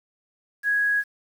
sine tone with quantisation, 1661.2 Hz, G#6, in tune, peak -19 dBFS, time 0.63-1.04 s, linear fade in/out 50 ms, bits 8, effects none

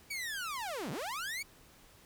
sawtooth linear two-way sweep, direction down then up, 2308 to 121.7 to 2308 Hz, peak -33 dBFS, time 0.1-1.43 s, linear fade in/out 10 ms, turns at 0.91 s, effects pink hiss -60 dBFS RMS until 2.05 s

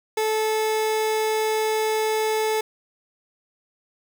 30% pulse tone, 435.4 Hz, A4, 18 cents flat, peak -18 dBFS, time 0.17-2.61 s, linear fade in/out 5 ms, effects 9-bit

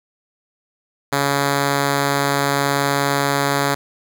5% pulse tone, 140.7 Hz, C#3, 26 cents sharp, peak -5 dBFS, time 1.12-3.75 s, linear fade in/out 10 ms, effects none

